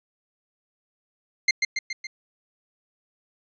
sawtooth tone with echo, 2098 Hz, C7, 4 cents sharp, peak -12 dBFS, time 1.48-1.51 s, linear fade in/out 5 ms, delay 140 ms, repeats 4, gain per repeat -4 dB, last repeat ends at 2.07 s, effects resampled to 16000 Hz

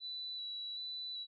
sine tone with vibrato, 3951 Hz, B7, in tune, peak -40 dBFS, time 0-1.27 s, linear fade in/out 50 ms, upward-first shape square, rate 1.3 Hz, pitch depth 13 cents each way, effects none

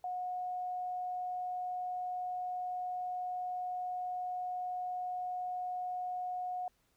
sine tone, 727 Hz, F#5, 31 cents flat, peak -35 dBFS, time 0.04-6.68 s, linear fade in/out 2 ms, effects pink hiss -74 dBFS RMS until 6.96 s

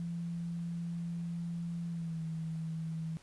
sine tone with pitch glide, 170 to 161.48 Hz, F3 to E3, -46 to -35 cents, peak -35 dBFS, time 0-3.17 s, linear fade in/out 0 ms, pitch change -89 cents, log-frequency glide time 1.88-2.23 s, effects pink hiss -61 dBFS RMS until 3.22 s + resampled to 24000 Hz

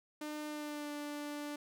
sawtooth tone with pitch glide, 301.3 to 293.4 Hz, D4 to D4, +44 to -2 cents, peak -36 dBFS, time 0.21-1.56 s, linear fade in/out 5 ms, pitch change -46 cents, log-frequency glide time 0.46-0.91 s, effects none

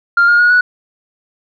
sine tone with pitch steps, 1396.9 / 1421.3 / 1446.2 / 1471.4 Hz, F6 / F6 / F#6 / F#6, 0 / +30 / -40 / -10 cents, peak -5 dBFS, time 0.17-0.61 s, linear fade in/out 5 ms, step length 110 ms, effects tanh soft clip ceiling -4 dBFS

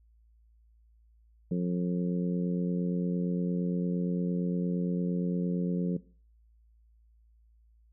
harmonic tone, 88.7 Hz, F2, 27 cents sharp, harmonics 2 / 3 / 4 / 5 / 6, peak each -27 / -37 / -40 / -37 / -44 dBFS, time 1.51-5.97 s, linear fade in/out 5 ms, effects noise-tail reverb RT60 0.4 s tail -19 dB re dry + added 56 Hz sine -59 dBFS peak until 7.92 s

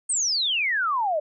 sine exponential sweep, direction down, 8810 to 582 Hz, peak -21 dBFS, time 0.09-1.2 s, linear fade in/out 10 ms, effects none

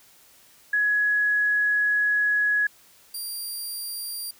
sine / 10% pulse tone pair in turn, 1679 / 4749 Hz, G#6 / D8, +18 / +18 cents, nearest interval octave + tritone, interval 1800 cents, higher second, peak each -19 / -24 dBFS, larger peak first, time 0.73-2.67 / 3.14-4.31 s, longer first, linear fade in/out 5 ms, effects white hiss -55 dBFS RMS until 4.39 s

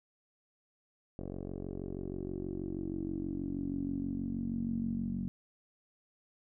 10% pulse tone with low-pass filter sweep, 46.3 Hz, F#1, 2 cents sharp, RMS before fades -37 dBFS, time 1.19-5.28 s, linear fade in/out 0 ms, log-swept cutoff 470 to 210 Hz, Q 7.6, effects none

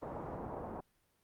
white low-pass noise, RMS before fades -43 dBFS, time 0.02-0.81 s, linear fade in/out 10 ms, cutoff 920 Hz, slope 24 dB/octave, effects pink hiss -75 dBFS RMS until 1.23 s + Opus 48 kbps

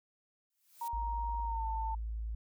blue noise with exponential growth, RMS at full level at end -47 dBFS, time 0.5-0.88 s, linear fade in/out 2 ms, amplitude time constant 81 ms
sine tone with pitch glide, 936 to 892.7 Hz, A#5 to A5, +7 to +25 cents, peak -35 dBFS, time 0.81-1.95 s, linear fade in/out 5 ms, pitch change -82 cents, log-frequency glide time 1.43-1.66 s
sine tone, 55 Hz, A1, in tune, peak -35 dBFS, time 0.93-2.35 s, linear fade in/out 5 ms
effects none

